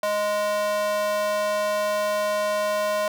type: tone with high-pass filter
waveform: square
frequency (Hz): 207.7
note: G#3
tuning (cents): 0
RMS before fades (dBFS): -24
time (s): 0.03-3.08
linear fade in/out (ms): 2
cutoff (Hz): 730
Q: 5.6
effects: none